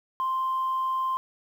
sine tone, 1046.5 Hz, C6, in tune, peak -23 dBFS, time 0.2-1.17 s, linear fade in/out 0 ms, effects tanh soft clip ceiling -21 dBFS + 9-bit

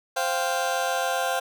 30% pulse chord, C suspended fourth, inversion none, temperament just, 523.3 / 697.7 / 784.9 Hz, C5 / F5 / G5, 0 / -2 / +2 cents, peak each -26 / -25 / -26 dBFS, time 0.16-1.4 s, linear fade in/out 10 ms, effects none

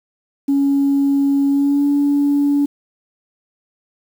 sine tone with pitch glide, 278.8 to 285.8 Hz, C#4 to D4, +10 to -47 cents, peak -11 dBFS, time 0.48-2.66 s, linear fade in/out 10 ms, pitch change +43 cents, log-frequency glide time 1.49-1.86 s, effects tanh soft clip ceiling -9 dBFS + 7-bit

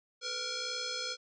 sine tone with frequency modulation, 440 Hz, A4, in tune, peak -34 dBFS, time 0.21-1.17 s, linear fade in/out 50 ms, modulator 942 Hz, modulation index 5.9, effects none

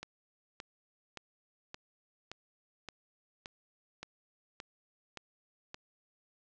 click train, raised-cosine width 0.2 ms, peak -25 dBFS, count 11, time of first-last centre 0.03-5.744 s, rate 1.75 Hz, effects low-pass 7000 Hz 12 dB/octave

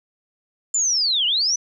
sine linear two-way sweep, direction down then up, 7280 to 2802 to 6070 Hz, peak -17 dBFS, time 0.74-1.56 s, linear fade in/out 5 ms, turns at 1.26 s, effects none

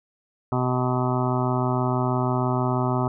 harmonic tone, 126.2 Hz, B2, 38 cents sharp, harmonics 1 / 2 / 3 / 5 / 6 / 7 / 8 / 9 / 10, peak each -24 / -27 / -29 / -31 / -32 / -32 / -33 / -34 / -34 dBFS, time 0.52-3.08 s, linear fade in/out 2 ms, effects none

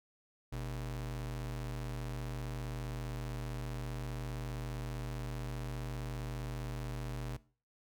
square ring-modulated tone, 87.31 Hz, F2, in tune, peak -35 dBFS, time 0.52-7.37 s, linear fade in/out 10 ms, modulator 37.6 Hz, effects noise-tail reverb RT60 0.4 s tail -20 dB re dry

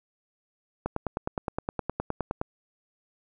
click train, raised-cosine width 1 ms, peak -14 dBFS, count 16, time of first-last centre 0.86-2.414 s, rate 9.65 Hz, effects none

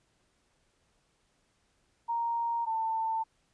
sine tone pair in turn, 932.3 / 893.4 Hz, A#5 / A5, 0 / +26 cents, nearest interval minor second, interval 74 cents, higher first, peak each -28 dBFS, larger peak neither, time 2.08-2.66 / 2.66-3.24 s, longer neither, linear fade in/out 20 ms, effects pink hiss -72 dBFS RMS until 3.53 s + resampled to 22050 Hz

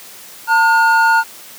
triangle tone pair together, 902.8 / 1435 Hz, A5 / F6, +44 / +47 cents, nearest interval minor sixth, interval 803 cents, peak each -10 dBFS, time 0.47-1.24 s, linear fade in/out 50 ms, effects white hiss -37 dBFS RMS until 1.58 s + high-pass 150 Hz 12 dB/octave

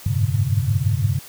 sine tone cluster, 88.6 / 99.8 / 105.8 / 127 / 144.1 Hz, F2 / G2 / G#2 / B2 / D3, +25 / +32 / +33 / +49 / -33 cents, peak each -26 / -22 / -22 / -23 / -25 dBFS, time 0.06-1.19 s, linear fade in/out 5 ms, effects white hiss -41 dBFS RMS until 1.28 s

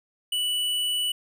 sine tone with hard clipping, 2960 Hz, F#7, in tune, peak -25 dBFS, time 0.32-1.12 s, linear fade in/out 5 ms, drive 12 dB, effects none

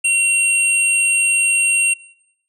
sine tone pair together, 2742 / 8663 Hz, F7 / C#9, -32 / -41 cents, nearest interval octave + minor sixth, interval 1991 cents, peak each -14 / -16 dBFS, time 0.04-1.94 s, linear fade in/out 10 ms, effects noise-tail reverb RT60 0.8 s tail -21 dB re dry + tanh soft clip ceiling -7 dBFS

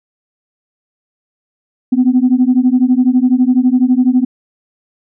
sine beating tone pair, 246.9 / 258.9 Hz, B3 / C4, 0 / -18 cents, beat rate 12 Hz, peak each -10 dBFS, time 1.92-4.25 s, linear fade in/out 10 ms, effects tanh soft clip ceiling -2 dBFS

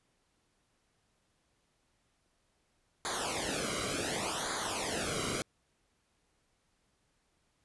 pink noise with flanger, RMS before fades -35 dBFS, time 3.05-5.42 s, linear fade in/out 0 ms, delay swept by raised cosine 0.36 to 1.16 ms, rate 0.68 Hz, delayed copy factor -0.9, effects pink hiss -75 dBFS RMS until 7.64 s + resampled to 24000 Hz

